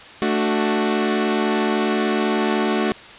sawtooth chord, D major, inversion second, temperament equal, 220 / 293.7 / 370 Hz, A3 / D4 / F#4, 0 / 0 / 0 cents, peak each -17 / -21 / -18 dBFS, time 0.22-2.92 s, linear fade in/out 0 ms, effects white hiss -40 dBFS RMS until 3.18 s + resampled to 8000 Hz

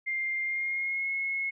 sine tone with pitch glide, 2106 to 2175 Hz, C7 to C#7, +11 to -33 cents, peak -28 dBFS, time 0.06-1.51 s, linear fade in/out 20 ms, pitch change +56 cents, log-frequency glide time 0.43-1.1 s, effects none

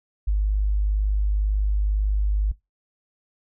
sine tone, 51 Hz, G#1, 31 cents flat, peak -18 dBFS, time 0.27-2.52 s, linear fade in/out 10 ms, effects noise-tail reverb RT60 0.2 s tail -21 dB re dry

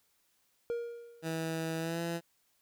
triangle tone with exponential decay, 471.3 Hz, A#4, 19 cents sharp, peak -28 dBFS, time 0.7-1.49 s, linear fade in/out 0 ms, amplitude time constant 170 ms
15% pulse tone with pitch glide, 162.3 to 168.7 Hz, E3 to E3, -27 to +40 cents, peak -27 dBFS, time 1.22-2.21 s, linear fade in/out 50 ms, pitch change +67 cents, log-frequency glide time 1.78-2.01 s
effects white hiss -73 dBFS RMS until 2.61 s

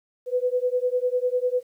sine beating tone pair, 493.9 / 503.9 Hz, B4 / B4, 0 / +35 cents, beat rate 10 Hz, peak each -24 dBFS, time 0.26-1.63 s, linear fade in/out 50 ms, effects 10-bit

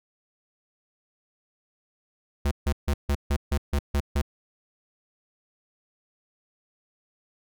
square tone bursts, 71.4 Hz, D2, 48 cents flat, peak -22 dBFS, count 9, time 2.45-4.217 s, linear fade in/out 5 ms, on 63 ms, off 150 ms, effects none

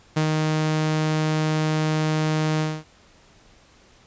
sawtooth tone with ADSR envelope, 155.56 Hz, D#3, in tune, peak -14 dBFS, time 0.16-2.84 s, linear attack 11 ms, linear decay 92 ms, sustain -2 dB, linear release 240 ms, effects pink hiss -54 dBFS RMS until 4.06 s + resampled to 16000 Hz

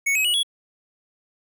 square tone with pitch steps, 2217 / 2547 / 2925 / 3360 Hz, C#7 / D#7 / F#7 / G#7, 0 / +40 / -21 / +19 cents, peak -19 dBFS, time 0.06-0.432 s, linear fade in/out 10 ms, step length 93 ms, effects none

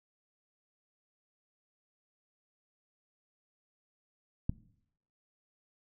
click, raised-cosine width 5 ms, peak -17 dBFS, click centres 4.495 s, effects noise-tail reverb RT60 0.7 s tail -20 dB re dry

